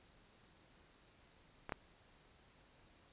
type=clicks; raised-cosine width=0.5 ms; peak=-29 / -23 dBFS; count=2; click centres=1.694 / 1.722 s; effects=pink hiss -67 dBFS RMS until 3.12 s + resampled to 8000 Hz